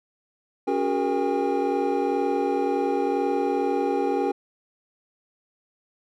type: tone cluster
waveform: triangle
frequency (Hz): 278.6 / 369.1 / 411.1 / 471.9 / 806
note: C#4 / F#4 / G#4 / A#4 / G5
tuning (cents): +9 / -4 / -18 / +21 / +48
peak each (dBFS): -26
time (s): 0.67-4.32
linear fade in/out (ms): 10
effects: none